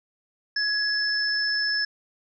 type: tone pair together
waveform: sine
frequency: 1678 / 5263 Hz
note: G#6 / E8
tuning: +17 / -4 cents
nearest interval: octave + minor sixth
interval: 1979 cents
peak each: -25 dBFS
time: 0.56-1.85 s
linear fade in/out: 5 ms
effects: none

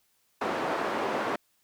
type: band-pass noise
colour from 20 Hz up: white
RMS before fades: -30 dBFS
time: 0.41-1.36 s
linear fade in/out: 5 ms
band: 260 to 970 Hz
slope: 12 dB/octave
effects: white hiss -70 dBFS RMS until 1.63 s

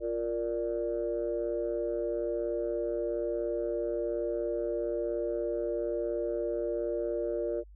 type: chord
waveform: sine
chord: Bb major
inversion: second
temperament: equal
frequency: 349.2 / 466.2 / 587.3 Hz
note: F4 / Bb4 / D5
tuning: 0 / 0 / 0 cents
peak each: -33 dBFS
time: 0-7.64 s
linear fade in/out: 50 ms
effects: tanh soft clip ceiling -21 dBFS + added 50 Hz sine -49 dBFS peak until 7.75 s

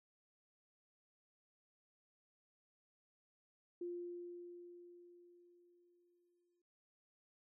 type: tone with exponential decay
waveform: sine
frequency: 350 Hz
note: F4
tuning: 4 cents sharp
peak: -40 dBFS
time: 3.81-6.62 s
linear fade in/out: 5 ms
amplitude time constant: 610 ms
effects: noise-tail reverb RT60 0.1 s tail -26 dB re dry

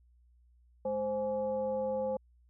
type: tone with frequency modulation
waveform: sine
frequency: 524 Hz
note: C5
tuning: 2 cents sharp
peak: -30 dBFS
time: 0.85-2.17 s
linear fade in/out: 5 ms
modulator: 314 Hz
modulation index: 0.61
effects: added 60 Hz sine -61 dBFS peak until 2.49 s

